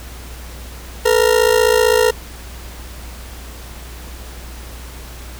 40% pulse ring-modulated tone, 465 Hz, A#4, 4 cents flat, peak -7 dBFS, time 1.05-2.11 s, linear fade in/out 10 ms, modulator 27.8 Hz, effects added 60 Hz sine -32 dBFS peak until 5.39 s + pink hiss -37 dBFS RMS until 5.39 s

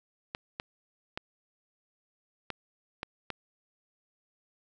clicks, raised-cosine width 0.3 ms, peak -18 dBFS, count 6, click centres 0.349 / 0.599 / 1.175 / 2.503 / 3.031 / 3.303 s, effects none

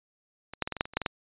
clicks, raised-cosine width 0.3 ms, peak -23 / -11 / -17 / -17 / -21 / -6 / -24 / -29 / -9 / -17 / -10 dBFS, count 11, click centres 0.536 / 0.623 / 0.675 / 0.723 / 0.767 / 0.809 / 0.855 / 0.936 / 0.97 / 1.017 / 1.062 s, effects resampled to 8000 Hz

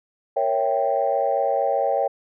sine chord, A# diminished seventh, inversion none, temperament equal, 466.2 / 554.4 / 659.3 / 784 Hz, A#4 / C#5 / E5 / G5, 0 / 0 / 0 / 0 cents, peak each -27 / -22 / -25 / -23 dBFS, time 0.36-2.08 s, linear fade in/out 10 ms, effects tanh soft clip ceiling -9 dBFS

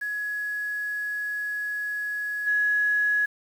sine tone with level steps, 1681 Hz, G#6, 20 cents sharp, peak -27 / -20 dBFS, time 0.01-3.26 s, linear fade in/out 10 ms, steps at 2.46 s, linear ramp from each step 20 ms, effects 8-bit

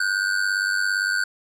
square ring-modulated tone, 1504 Hz, F#6, 28 cents sharp, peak -18 dBFS, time 0-1.24 s, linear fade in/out 5 ms, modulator 48.8 Hz, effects low-pass 9000 Hz 12 dB/octave

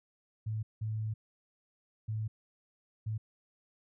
sine tone bursts at uneven times, 109 Hz, A2, 16 cents flat, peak -32 dBFS, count 4, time 0.46-0.63 / 0.81-1.14 / 2.08-2.28 / 3.06-3.18 s, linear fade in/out 10 ms, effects none

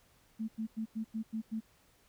sine tone bursts, 221 Hz, A3, 8 cents sharp, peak -33 dBFS, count 7, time 0.39-1.606 s, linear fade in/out 20 ms, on 94 ms, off 93 ms, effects pink hiss -67 dBFS RMS until 2.08 s

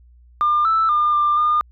sine tone with pitch steps, 1200 / 1319 / 1204 / 1191 / 1213 Hz, D6 / E6 / D6 / D6 / D#6, +37 / +1 / +43 / +24 / -44 cents, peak -13 dBFS, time 0.41-1.61 s, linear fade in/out 0 ms, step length 240 ms, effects tanh soft clip ceiling -10 dBFS + added 60 Hz sine -46 dBFS peak until 1.71 s

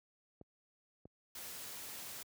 clicks, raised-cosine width 2 ms, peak -39 dBFS, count 2, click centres 0.413 / 1.055 s
white noise, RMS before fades -47 dBFS, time 1.35-2.23 s, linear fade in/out 5 ms
effects high-pass 60 Hz 12 dB/octave

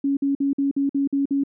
sine tone bursts, 278.1 Hz, C#4, 6 cents sharp, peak -18 dBFS, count 8, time 0.04-1.437 s, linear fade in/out 5 ms, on 130 ms, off 51 ms, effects none

